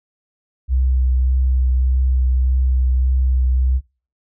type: tone with vibrato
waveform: sine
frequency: 64 Hz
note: C2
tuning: 38 cents flat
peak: -13 dBFS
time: 0.68-3.81 s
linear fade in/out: 50 ms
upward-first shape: triangle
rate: 1.7 Hz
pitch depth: 18 cents each way
effects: noise-tail reverb RT60 0.4 s tail -24 dB re dry